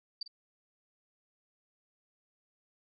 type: tone with echo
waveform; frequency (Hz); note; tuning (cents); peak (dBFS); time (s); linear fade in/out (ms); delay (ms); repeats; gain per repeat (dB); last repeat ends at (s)
sine; 4637; D8; -23; -34; 0.21-0.23; 5; 49; 1; -12; 0.279
effects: none